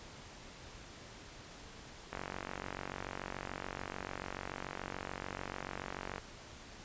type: click train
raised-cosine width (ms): 0.5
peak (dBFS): -24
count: 191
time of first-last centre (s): 2.13-6.181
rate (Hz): 46.9
effects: pink hiss -52 dBFS RMS until 6.84 s + resampled to 16000 Hz